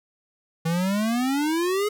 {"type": "exponential sweep", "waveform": "square", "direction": "up", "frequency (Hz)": [160.6, 427.2], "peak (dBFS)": -22, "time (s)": [0.65, 1.89], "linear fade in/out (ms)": 10, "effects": []}